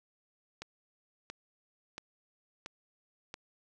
click train, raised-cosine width 0.2 ms, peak -24 dBFS, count 5, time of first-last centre 0.62-3.341 s, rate 1.47 Hz, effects none

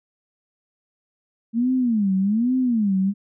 sine tone with vibrato, 221.3 Hz, A3, 10 cents sharp, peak -17 dBFS, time 1.53-3.14 s, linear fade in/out 50 ms, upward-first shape sine, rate 1.2 Hz, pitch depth 270 cents each way, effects none

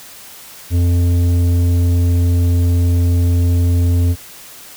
sine tone with tanh clipping, 87.31 Hz, F2, in tune, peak -12 dBFS, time 0.7-4.16 s, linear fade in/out 50 ms, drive 10 dB, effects white hiss -37 dBFS RMS until 4.76 s

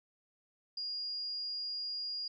sine tone, 4845 Hz, D#8, 47 cents flat, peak -36 dBFS, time 0.77-2.28 s, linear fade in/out 5 ms, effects none

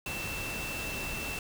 sine tone in noise, 2675 Hz, E7, 25 cents sharp, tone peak -37 dBFS, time 0.06-1.39 s, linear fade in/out 2 ms, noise pink, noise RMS -38 dBFS, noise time 0.06-1.39 s, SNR -2 dB, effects none

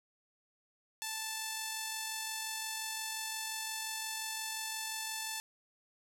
5% pulse tone with amplitude modulation, 880 Hz, A5, in tune, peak -24 dBFS, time 1.02-5.4 s, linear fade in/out 0 ms, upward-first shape sine, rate 45.7 Hz, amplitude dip 25%, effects none

